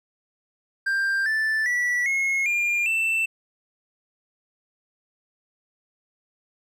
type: tone with pitch steps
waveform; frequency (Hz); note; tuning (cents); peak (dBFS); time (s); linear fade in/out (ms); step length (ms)
triangle; 1586 / 1759.8 / 1952.6 / 2167 / 2404 / 2667; G6 / A6 / B6 / C#7 / D7 / E7; +20 / 0 / -20 / -40 / +40 / +20; -19; 0.86-3.26; 10; 400
effects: none